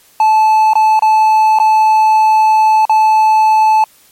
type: tone with dropouts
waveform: triangle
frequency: 870 Hz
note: A5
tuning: 20 cents flat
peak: -4 dBFS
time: 0.2-3.84 s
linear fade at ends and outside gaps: 2 ms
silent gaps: 0.734-0.754 / 0.993-1.022 / 1.588-1.599 / 2.853-2.895 s
effects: white hiss -47 dBFS RMS until 4.11 s + MP3 64 kbps